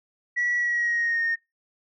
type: tone with pitch glide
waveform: sine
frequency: 1938 to 1842 Hz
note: B6 to A#6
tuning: -33 to -21 cents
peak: -21 dBFS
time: 0.36-1.36 s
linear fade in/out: 20 ms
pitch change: -88 cents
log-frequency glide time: 0.57-1.24 s
effects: noise-tail reverb RT60 0.2 s tail -22 dB re dry + tanh soft clip ceiling -18 dBFS